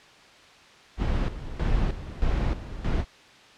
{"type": "noise with tremolo", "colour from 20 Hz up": "brown", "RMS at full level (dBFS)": -24, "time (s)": [0.97, 3.05], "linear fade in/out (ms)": 50, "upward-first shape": "square", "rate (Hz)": 1.6, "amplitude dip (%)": 75, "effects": ["white hiss -51 dBFS RMS until 3.57 s", "low-pass 4000 Hz 12 dB/octave"]}